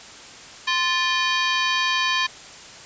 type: ring-modulated tone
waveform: 20% pulse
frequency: 1396.9 Hz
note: F6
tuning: in tune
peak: -11 dBFS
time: 0.67-2.27 s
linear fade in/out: 10 ms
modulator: 355 Hz
effects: white hiss -41 dBFS RMS until 2.85 s + resampled to 16000 Hz